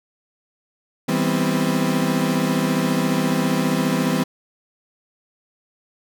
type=chord; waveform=35% pulse; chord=C major seventh; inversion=first; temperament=equal with one note detuned; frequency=162.26 / 196 / 246.9 / 261.6 Hz; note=E3 / G3 / B3 / C4; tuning=-27 / 0 / 0 / 0 cents; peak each=-22 dBFS; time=1.08-4.24 s; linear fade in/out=10 ms; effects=none